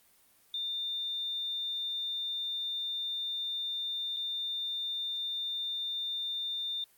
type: tone with dropouts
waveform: sine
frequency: 3600 Hz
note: A7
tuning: 39 cents sharp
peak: -32 dBFS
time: 0.54-6.84 s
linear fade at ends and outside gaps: 2 ms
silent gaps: 4.164-4.168 s
effects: white hiss -64 dBFS RMS until 6.97 s + Opus 32 kbps